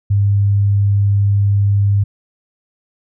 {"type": "tone", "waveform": "sine", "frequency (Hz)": 100.7, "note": "G2", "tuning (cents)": 47, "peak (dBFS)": -10, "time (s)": [0.1, 2.04], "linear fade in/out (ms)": 10, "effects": []}